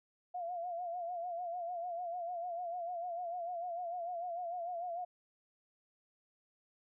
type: tone with vibrato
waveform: sine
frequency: 698.5 Hz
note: F5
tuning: in tune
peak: -37 dBFS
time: 0.34-5.05 s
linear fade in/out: 10 ms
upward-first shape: sine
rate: 6.7 Hz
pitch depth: 71 cents each way
effects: none